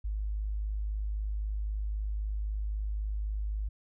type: tone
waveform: sine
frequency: 51.91 Hz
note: G#1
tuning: in tune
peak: -30 dBFS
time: 0.04-3.69 s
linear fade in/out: 10 ms
effects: none